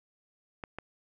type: clicks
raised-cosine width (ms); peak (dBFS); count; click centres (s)
0.5; -23; 2; 0.638 / 0.786
effects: none